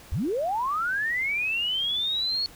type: linear sweep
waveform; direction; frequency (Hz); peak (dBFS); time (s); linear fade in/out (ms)
sine; up; 51.91 to 4393; -24; 0.12-2.46; 0
effects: pink hiss -49 dBFS RMS until 2.55 s